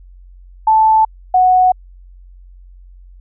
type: tone pair in turn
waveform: sine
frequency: 877 / 737.5 Hz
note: A5 / F#5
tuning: -6 / -6 cents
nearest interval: minor third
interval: 300 cents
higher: first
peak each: -7 / -7 dBFS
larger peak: neither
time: 0.67-1.05 / 1.34-1.72 s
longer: neither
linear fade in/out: 5 ms
effects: added 45 Hz sine -37 dBFS peak until 3.2 s